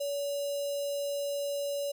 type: tone with notch filter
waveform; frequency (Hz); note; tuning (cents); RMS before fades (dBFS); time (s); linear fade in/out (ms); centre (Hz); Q
square; 569; C#5; +45; -33; 0-1.92; 10; 1700; 0.65
effects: none